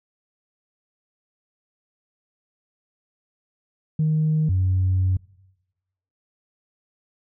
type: tone pair in turn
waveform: sine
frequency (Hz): 155.56 / 93.11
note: D#3 / F#2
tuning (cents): 0 / +11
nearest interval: major sixth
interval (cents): 889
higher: first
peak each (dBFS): -16 / -16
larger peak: neither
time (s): 3.99-4.49 / 4.49-5.17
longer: second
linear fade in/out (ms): 5
effects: noise-tail reverb RT60 1.0 s tail -24 dB re dry + tanh soft clip ceiling -14 dBFS